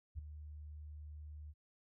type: tone with ADSR envelope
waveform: sine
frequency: 75.2 Hz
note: D2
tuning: 42 cents sharp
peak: -37 dBFS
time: 0.15-1.54 s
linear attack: 36 ms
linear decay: 8 ms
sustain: -10 dB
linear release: 42 ms
effects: none